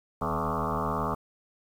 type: tone with frequency modulation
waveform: sine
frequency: 659.3 Hz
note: E5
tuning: in tune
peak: -26 dBFS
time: 0.21-1.15 s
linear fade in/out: 10 ms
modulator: 78 Hz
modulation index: 7.7
effects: 9-bit